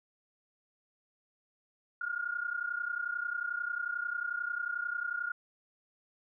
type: tone pair together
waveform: sine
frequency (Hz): 1408 / 1439.2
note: F6 / F#6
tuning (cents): +14 / -48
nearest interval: unison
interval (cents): 38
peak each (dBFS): -35 / -36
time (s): 2.01-5.32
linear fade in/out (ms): 5
effects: none

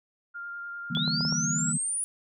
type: tone with vibrato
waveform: sine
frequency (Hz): 1400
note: F6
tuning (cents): +4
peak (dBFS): -35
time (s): 0.34-1.73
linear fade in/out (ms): 20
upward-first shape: sine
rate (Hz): 10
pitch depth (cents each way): 10
type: chord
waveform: sine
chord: E half-diminished seventh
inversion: third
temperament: just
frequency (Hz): 148.33 / 164.81 / 197.78 / 237.3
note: D3 / E3 / G3 / Bb3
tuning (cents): +18 / 0 / +16 / +31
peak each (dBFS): -35 / -31 / -36 / -33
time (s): 0.9-1.78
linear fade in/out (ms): 10
type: linear sweep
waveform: sine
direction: up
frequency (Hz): 3322 to 9900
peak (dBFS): -27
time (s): 0.95-2.04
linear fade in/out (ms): 0
type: clicks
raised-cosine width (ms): 1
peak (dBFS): -25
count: 5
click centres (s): 0.972 / 1.078 / 1.208 / 1.251 / 1.325
effects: none

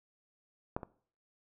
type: clicks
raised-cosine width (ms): 1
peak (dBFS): -19 / -27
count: 2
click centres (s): 0.765 / 0.832
effects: noise-tail reverb RT60 0.5 s tail -20 dB re dry

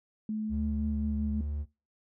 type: tone with pitch glide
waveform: sine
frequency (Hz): 215.8 to 213.6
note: A3 to G#3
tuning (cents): -33 to +49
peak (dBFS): -30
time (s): 0.29-1.41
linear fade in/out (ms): 2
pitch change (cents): -18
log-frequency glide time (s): 0.92-1.27
type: tone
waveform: triangle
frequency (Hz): 73.42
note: D2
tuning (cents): 0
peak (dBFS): -29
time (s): 0.49-1.66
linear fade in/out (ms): 50
effects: noise-tail reverb RT60 0.3 s tail -22 dB re dry

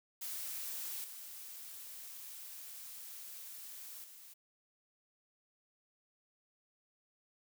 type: noise with level steps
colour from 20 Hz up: blue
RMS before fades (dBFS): -42 / -49 / -55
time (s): 0.21-4.34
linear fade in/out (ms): 10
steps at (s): 1.04 / 4.04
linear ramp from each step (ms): 2
effects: none

